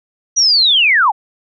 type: linear sweep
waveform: sine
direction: down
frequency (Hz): 5890 to 740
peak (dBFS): -8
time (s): 0.36-1.12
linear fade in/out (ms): 20
effects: none